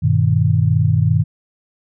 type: chord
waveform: sine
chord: G augmented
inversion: none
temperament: equal with one note detuned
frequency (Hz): 98 / 120.79 / 155.56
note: G2 / B2 / D#3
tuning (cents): 0 / -38 / 0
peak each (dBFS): -16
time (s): 0.02-1.24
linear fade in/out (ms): 20
effects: none